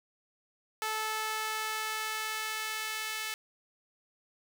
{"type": "tone with high-pass filter sweep", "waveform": "sawtooth", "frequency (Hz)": 435.7, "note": "A4", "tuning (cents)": -17, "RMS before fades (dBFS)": -35, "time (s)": [0.82, 3.34], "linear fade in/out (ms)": 0, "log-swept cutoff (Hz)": [1000, 2000], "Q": 1.1, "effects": []}